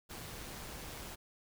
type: noise with amplitude modulation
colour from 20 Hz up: pink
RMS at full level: -45 dBFS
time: 0.09-1.16 s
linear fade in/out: 20 ms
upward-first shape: sine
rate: 145 Hz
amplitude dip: 25%
effects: none